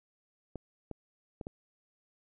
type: clicks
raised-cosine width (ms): 2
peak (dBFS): -26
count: 4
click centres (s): 0.557 / 0.913 / 1.412 / 1.469
effects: none